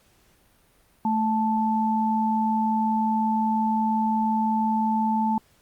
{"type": "tone pair together", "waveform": "sine", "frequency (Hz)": [220, 877.2], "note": ["A3", "A5"], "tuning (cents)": [0, -6], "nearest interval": "2 octaves", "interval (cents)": 2394, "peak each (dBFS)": -23, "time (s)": [1.05, 5.38], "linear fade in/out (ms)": 2, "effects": ["pink hiss -61 dBFS RMS until 5.61 s", "Opus 48 kbps"]}